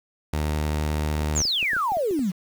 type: tone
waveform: sawtooth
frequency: 75.9 Hz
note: D#2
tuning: 42 cents flat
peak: -19 dBFS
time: 0.33-1.42 s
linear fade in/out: 5 ms
type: clicks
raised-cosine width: 2 ms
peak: -25 dBFS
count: 10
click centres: 1.167 / 1.214 / 1.453 / 1.628 / 1.733 / 1.766 / 1.92 / 1.97 / 2.11 / 2.192 s
type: exponential sweep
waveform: sine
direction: down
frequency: 7590 to 168.5 Hz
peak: -21 dBFS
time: 1.35-2.32 s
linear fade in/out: 20 ms
effects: 7-bit